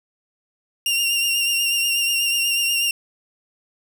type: tone with vibrato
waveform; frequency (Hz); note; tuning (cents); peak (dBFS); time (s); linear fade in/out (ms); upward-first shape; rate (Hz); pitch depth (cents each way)
sawtooth; 2783; F7; -7; -15; 0.86-2.91; 2; triangle; 8.2; 36
effects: none